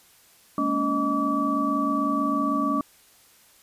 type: tone cluster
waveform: sine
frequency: 207.8 / 234.1 / 283.6 / 620 / 1148 Hz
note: G#3 / A#3 / C#4 / D#5 / D6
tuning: +1 / +8 / +40 / -6 / -40 cents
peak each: -32 / -31 / -25 / -33 / -25 dBFS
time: 0.58-2.81 s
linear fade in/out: 2 ms
effects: white hiss -56 dBFS RMS until 3.62 s + resampled to 32000 Hz